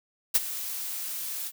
blue noise with ADSR envelope, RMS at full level -19 dBFS, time 0.34-1.52 s, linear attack 16 ms, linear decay 32 ms, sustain -15 dB, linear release 50 ms, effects none

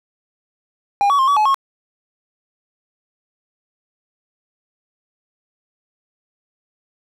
triangle tone with pitch steps, 807 / 1130 / 1060 / 1137 / 853 / 1089 Hz, G#5 / C#6 / C6 / C#6 / G#5 / C#6, -50 / +33 / +22 / +44 / +46 / -31 cents, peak -10 dBFS, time 1.01-1.544 s, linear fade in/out 0 ms, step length 89 ms, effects none

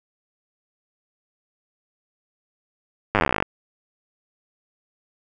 slowing click train, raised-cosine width 0.5 ms, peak -3 dBFS, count 20, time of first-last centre 3.15-3.425 s, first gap 9 ms, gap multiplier 1.05, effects none

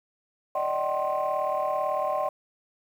sine tone cluster, 586 / 624 / 762 / 1056 Hz, D5 / D#5 / G5 / C6, -4 / +5 / -49 / +16 cents, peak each -29 dBFS, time 0.55-2.29 s, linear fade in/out 5 ms, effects tanh soft clip ceiling -18 dBFS + 9-bit

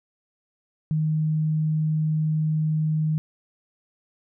sine tone, 155.56 Hz, D#3, in tune, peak -20 dBFS, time 0.91-3.18 s, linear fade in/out 0 ms, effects none

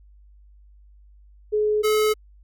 sine / square tone pair in turn, 423.7 / 428.9 Hz, G#4 / A4, +35 / -44 cents, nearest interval unison, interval 21 cents, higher second, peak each -18 dBFS, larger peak neither, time 1.52-1.83 / 1.83-2.14 s, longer neither, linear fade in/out 20 ms, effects added 50 Hz sine -48 dBFS peak until 2.43 s

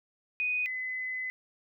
sine tone pair in turn, 2489 / 2023 Hz, D#7 / B6, 0 / +41 cents, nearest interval major third, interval 359 cents, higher first, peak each -27 / -32 dBFS, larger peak first, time 0.4-0.66 / 0.66-1.3 s, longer second, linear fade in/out 0 ms, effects none

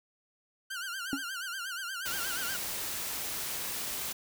sawtooth tone with vibrato, 1480 Hz, F#6, in tune, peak -32 dBFS, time 0.7-2.57 s, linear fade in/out 10 ms, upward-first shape sine, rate 8.4 Hz, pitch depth 130 cents each way
triangle tone with exponential decay, 276.3 Hz, C#4, 6 cents flat, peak -23 dBFS, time 1.13-1.24 s, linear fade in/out 0 ms, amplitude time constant 22 ms
white noise, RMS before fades -36 dBFS, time 2.05-4.13 s, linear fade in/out 10 ms
effects none

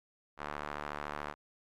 sawtooth tone with band-pass filter, 73.8 Hz, D2, 9 cents sharp, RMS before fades -41 dBFS, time 0.37-1.35 s, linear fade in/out 50 ms, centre 1200 Hz, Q 1.4, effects AAC 64 kbps

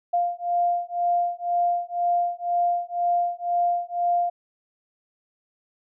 sine beating tone pair, 698.5 / 700.5 Hz, F5 / F5, 0 / +5 cents, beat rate 2 Hz, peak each -24 dBFS, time 0.13-4.3 s, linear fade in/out 10 ms, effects none

